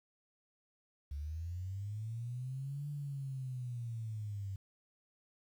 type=linear two-way sweep; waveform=sine; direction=up then down; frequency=69.3 to 146.83 to 96 Hz; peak=-38 dBFS; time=1.11-4.56 s; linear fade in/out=5 ms; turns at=2.89 s; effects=11-bit